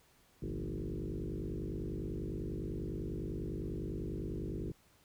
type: tone with frequency modulation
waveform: sine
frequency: 116.6 Hz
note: A#2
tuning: 1 cent sharp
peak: -36 dBFS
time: 0.42-4.72 s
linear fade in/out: 5 ms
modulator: 50 Hz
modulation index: 5.8
effects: pink hiss -67 dBFS RMS until 5.04 s